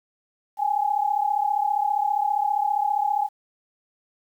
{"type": "tone pair together", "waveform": "sine", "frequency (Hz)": [808, 843], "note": ["G#5", "G#5"], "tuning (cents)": [-48, 26], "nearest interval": "minor second", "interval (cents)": 74, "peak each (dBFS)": -23, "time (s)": [0.57, 3.29], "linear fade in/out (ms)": 50, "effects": ["9-bit"]}